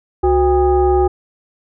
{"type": "tone with frequency modulation", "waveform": "sine", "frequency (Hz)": 367.8, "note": "F#4", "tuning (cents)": -10, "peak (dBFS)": -10, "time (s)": [0.23, 1.08], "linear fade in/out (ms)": 10, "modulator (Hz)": 436, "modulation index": 0.96, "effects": []}